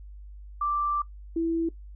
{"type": "tone pair in turn", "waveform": "sine", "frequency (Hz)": [1174.7, 330.8], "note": ["D6", "E4"], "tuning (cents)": [0, 6], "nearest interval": "octave + minor seventh", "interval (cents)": 2194, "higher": "first", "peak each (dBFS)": [-24, -23], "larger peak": "second", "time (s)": [[0.61, 1.02], [1.36, 1.69]], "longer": "first", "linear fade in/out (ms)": 5, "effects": ["noise-tail reverb RT60 0.1 s tail -17 dB re dry", "added 50 Hz sine -41 dBFS peak until 1.95 s"]}